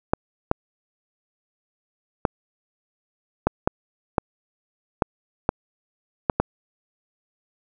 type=clicks; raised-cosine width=1 ms; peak=-3 dBFS; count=10; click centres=0.135 / 0.514 / 2.252 / 3.47 / 3.675 / 4.182 / 5.022 / 5.491 / 6.298 / 6.4 s; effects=none